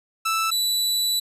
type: tone pair in turn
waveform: sawtooth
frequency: 1320 / 3956 Hz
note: E6 / B7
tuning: +2 / +2 cents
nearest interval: octave + perfect fifth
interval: 1900 cents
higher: second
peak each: -17 dBFS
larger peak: neither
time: 0.25-0.51 / 0.51-1.2 s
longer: second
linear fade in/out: 10 ms
effects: resampled to 32000 Hz